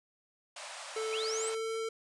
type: band-pass noise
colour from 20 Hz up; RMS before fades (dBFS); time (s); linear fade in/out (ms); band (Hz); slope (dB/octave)
pink; -45; 0.56-1.55; 5; 540 to 9900; 96
type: tone with pitch glide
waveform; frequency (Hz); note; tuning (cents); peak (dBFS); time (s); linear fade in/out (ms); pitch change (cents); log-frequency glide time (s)
square; 440 to 448.2; A4 to A4; 0 to +32; -34; 0.96-1.89; 5; +32; 1.2-1.71
type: linear sweep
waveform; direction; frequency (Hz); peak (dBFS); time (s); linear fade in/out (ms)
sine; up; 2272 to 8490; -36; 1.12-1.5; 10
effects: resampled to 24000 Hz